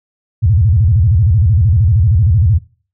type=tone with vibrato; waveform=sine; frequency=95.1 Hz; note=F#2; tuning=48 cents sharp; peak=-7 dBFS; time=0.42-2.59 s; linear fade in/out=20 ms; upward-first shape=square; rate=13 Hz; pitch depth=290 cents each way; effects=noise-tail reverb RT60 0.4 s tail -21 dB re dry